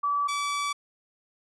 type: tone pair in turn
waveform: sine / sawtooth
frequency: 1151 / 1151 Hz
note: D6 / D6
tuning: -35 / -35 cents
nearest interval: unison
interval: 0 cents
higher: neither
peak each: -23 dBFS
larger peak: neither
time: 0.03-0.28 / 0.28-0.73 s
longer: second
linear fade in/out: 10 ms
effects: resampled to 22050 Hz